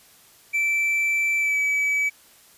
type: tone with pitch glide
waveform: triangle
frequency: 2330 to 2289 Hz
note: D7 to D7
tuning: -14 to -45 cents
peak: -18 dBFS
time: 0.53-2.1 s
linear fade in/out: 20 ms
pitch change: -31 cents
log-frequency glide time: 1.38-1.58 s
effects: white hiss -53 dBFS RMS until 2.57 s + resampled to 32000 Hz